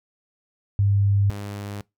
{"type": "tone pair in turn", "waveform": ["sine", "sawtooth"], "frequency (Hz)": [100.1, 101.61], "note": ["G2", "G#2"], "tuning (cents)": [37, -37], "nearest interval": "unison", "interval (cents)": 26, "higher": "second", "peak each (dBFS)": [-16, -27], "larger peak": "first", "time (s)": [[0.79, 1.3], [1.3, 1.81]], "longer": "neither", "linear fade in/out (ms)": 0, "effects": ["noise-tail reverb RT60 0.2 s tail -23 dB re dry"]}